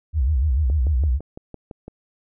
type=tone with vibrato; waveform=sine; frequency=69.3 Hz; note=C#2; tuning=in tune; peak=-16 dBFS; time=0.13-1.2 s; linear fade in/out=50 ms; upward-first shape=sine; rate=6.8 Hz; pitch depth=240 cents each way
type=click train; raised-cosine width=2 ms; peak=-22 dBFS; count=8; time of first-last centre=0.7-1.88 s; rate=5.93 Hz
effects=none